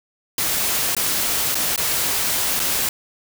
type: noise with dropouts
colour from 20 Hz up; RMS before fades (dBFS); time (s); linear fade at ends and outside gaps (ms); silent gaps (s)
white; -21; 0.38-2.89; 2; 0.95-0.966 / 1.546-1.553 / 1.761-1.777 / 2.595-2.599
effects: none